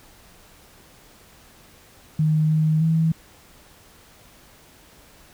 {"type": "tone with pitch steps", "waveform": "sine", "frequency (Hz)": [155.2, 156.3, 161.6], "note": ["D#3", "D#3", "E3"], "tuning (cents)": [-4, 8, -34], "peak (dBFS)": -16, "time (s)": [2.19, 3.12], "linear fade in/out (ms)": 5, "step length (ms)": 310, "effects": ["pink hiss -51 dBFS RMS until 5.33 s"]}